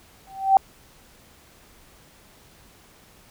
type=tone with exponential growth; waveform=sine; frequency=775 Hz; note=G5; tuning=20 cents flat; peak=-8 dBFS; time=0.27-0.57 s; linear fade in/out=1 ms; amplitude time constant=65 ms; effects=pink hiss -53 dBFS RMS until 3.3 s